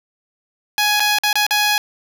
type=tone with dropouts; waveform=10% pulse; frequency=835 Hz; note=G#5; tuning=9 cents sharp; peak=-6 dBFS; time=0.78-1.78 s; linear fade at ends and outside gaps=1 ms; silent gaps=0.997-1.003 / 1.186-1.235 / 1.329-1.355 / 1.466-1.508 s; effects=none